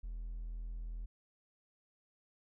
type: tone with hard clipping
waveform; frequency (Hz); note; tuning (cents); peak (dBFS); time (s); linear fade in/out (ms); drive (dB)
triangle; 41.2; E1; 0; -40; 0.03-1.06; 10; 4
effects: none